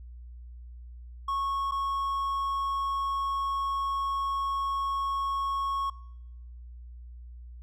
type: tone with dropouts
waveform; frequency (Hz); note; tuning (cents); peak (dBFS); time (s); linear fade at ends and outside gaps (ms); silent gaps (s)
triangle; 1100; C#6; -14; -25; 1.28-5.9; 5; 1.712-1.719
effects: noise-tail reverb RT60 1.0 s tail -26 dB re dry + added 60 Hz sine -42 dBFS peak until 7.62 s